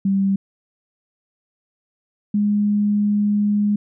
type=tone pair in turn; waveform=sine; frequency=195.3 / 206.7 Hz; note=G3 / G#3; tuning=-6 / -8 cents; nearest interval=minor second; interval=98 cents; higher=second; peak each=-15 dBFS; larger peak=neither; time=0.05-0.36 / 2.34-3.76 s; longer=second; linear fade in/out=5 ms; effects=none